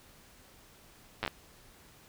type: slowing click train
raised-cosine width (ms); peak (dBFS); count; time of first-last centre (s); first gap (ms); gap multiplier
0.3; -16; 5; 1.23-1.278; 9; 1.19
effects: pink hiss -58 dBFS RMS until 2.08 s